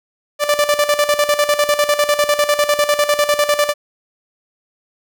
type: tone with tremolo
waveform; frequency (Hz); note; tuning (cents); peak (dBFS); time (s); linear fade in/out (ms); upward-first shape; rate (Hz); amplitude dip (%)
sawtooth; 587.3; D5; 0; -7; 0.39-3.74; 50; square; 10; 70
effects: none